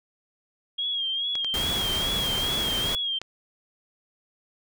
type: tone with vibrato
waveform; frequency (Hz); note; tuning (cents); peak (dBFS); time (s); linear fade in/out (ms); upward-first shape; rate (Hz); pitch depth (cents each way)
sine; 3256; G#7; -35; -25; 0.78-3.19; 10; sine; 2.4; 63
type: clicks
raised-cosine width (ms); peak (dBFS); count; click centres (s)
0.2; -18; 6; 1.354 / 1.446 / 1.813 / 1.956 / 2.895 / 3.216
type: noise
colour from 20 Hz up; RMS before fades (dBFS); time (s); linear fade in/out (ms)
pink; -31; 1.54-2.95; 0
effects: none